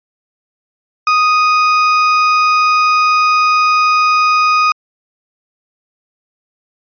35% pulse tone, 1244.5 Hz, D#6, in tune, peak -7 dBFS, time 1.07-4.72 s, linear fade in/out 2 ms, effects resampled to 11025 Hz

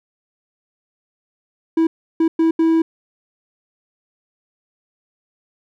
triangle tone bursts at uneven times, 326 Hz, E4, 19 cents flat, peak -10 dBFS, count 4, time 1.77-1.87 / 2.2-2.28 / 2.39-2.51 / 2.59-2.82 s, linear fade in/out 5 ms, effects none

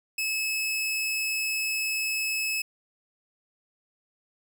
sawtooth tone, 2591 Hz, E7, 30 cents flat, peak -23 dBFS, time 0.18-2.62 s, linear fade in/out 5 ms, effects none

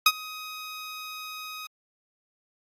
15% pulse tone with ADSR envelope, 1257 Hz, D#6, 17 cents sharp, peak -7 dBFS, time 0.06-1.67 s, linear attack 4 ms, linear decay 49 ms, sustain -23 dB, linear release 6 ms, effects AAC 64 kbps

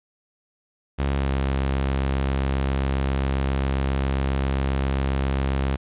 sawtooth tone with pitch glide, 68.9 to 67.44 Hz, C#2 to C#2, -10 to -47 cents, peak -17 dBFS, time 0.98-5.77 s, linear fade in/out 20 ms, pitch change -37 cents, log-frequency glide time 1.16-1.3 s, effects resampled to 8000 Hz + 9-bit

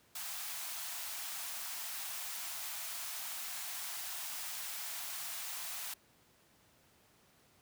white high-pass noise, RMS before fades -42 dBFS, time 0.15-5.94 s, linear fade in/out 5 ms, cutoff 640 Hz, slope 96 dB/octave, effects pink hiss -67 dBFS RMS until 7.61 s + high-pass 80 Hz 12 dB/octave

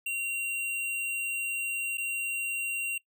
square tone with dropouts, 2756 Hz, F7, 24 cents flat, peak -30 dBFS, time 0.06-2.98 s, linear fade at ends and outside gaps 5 ms, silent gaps 1.973-1.98 s, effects noise-tail reverb RT60 0.1 s tail -21 dB re dry

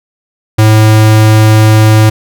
square tone, 108.7 Hz, A2, 21 cents flat, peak -3 dBFS, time 0.58-2.1 s, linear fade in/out 10 ms, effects none

